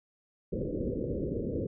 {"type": "low-pass noise", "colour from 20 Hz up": "white", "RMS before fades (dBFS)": -33, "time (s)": [0.52, 1.67], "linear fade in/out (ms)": 10, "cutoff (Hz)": 540, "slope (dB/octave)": 96, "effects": []}